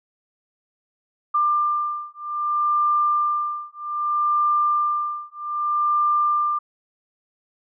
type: beating tone pair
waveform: sine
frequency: 1192 / 1192.63 Hz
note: D6 / D6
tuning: +25 / +26 cents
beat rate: 0.63 Hz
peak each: -22 dBFS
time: 1.34-6.59 s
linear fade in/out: 10 ms
effects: none